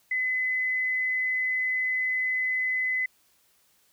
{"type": "tone", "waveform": "sine", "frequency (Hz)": 2022, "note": "B6", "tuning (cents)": 40, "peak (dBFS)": -24, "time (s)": [0.11, 3.06], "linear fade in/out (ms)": 5, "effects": ["white hiss -65 dBFS RMS until 3.92 s"]}